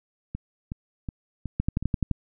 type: two click trains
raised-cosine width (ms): 5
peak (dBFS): -11 / -19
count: 7 / 5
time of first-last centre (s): 1.6-2.113 / 0.35-1.826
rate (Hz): 11.7 / 2.71
effects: none